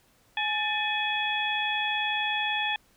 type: harmonic tone with a mistuned harmonic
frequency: 842 Hz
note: G#5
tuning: 24 cents sharp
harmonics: 1 / 2 / 3 / 4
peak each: -31 / -31 / -31 / -31 dBFS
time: 0.37-2.76 s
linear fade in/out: 2 ms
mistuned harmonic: 2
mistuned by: +89 cents
effects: pink hiss -63 dBFS RMS until 2.96 s